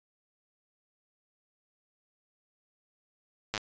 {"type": "slowing click train", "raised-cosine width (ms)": 0.2, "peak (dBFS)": -14, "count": 5, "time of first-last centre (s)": [3.54, 3.578], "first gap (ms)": 9, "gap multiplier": 1.03, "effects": ["resampled to 16000 Hz"]}